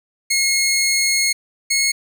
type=tone pair in turn; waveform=15% pulse; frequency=2164 / 2175 Hz; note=C#7 / C#7; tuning=-42 / -33 cents; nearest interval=unison; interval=9 cents; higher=second; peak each=-9 dBFS; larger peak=neither; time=0.3-1.33 / 1.7-1.92 s; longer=first; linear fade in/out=10 ms; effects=none